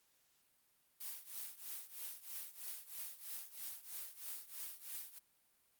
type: noise with tremolo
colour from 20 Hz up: blue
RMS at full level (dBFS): -44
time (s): 1-5.19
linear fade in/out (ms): 10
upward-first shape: triangle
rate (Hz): 3.1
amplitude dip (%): 90
effects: white hiss -75 dBFS RMS until 5.79 s + Opus 48 kbps